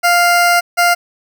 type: tone pair in turn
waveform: 20% pulse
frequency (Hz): 699 / 699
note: F5 / F5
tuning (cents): +1 / +1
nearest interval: unison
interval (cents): 0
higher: neither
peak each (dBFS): -4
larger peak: neither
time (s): 0.03-0.61 / 0.77-0.95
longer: first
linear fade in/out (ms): 20
effects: none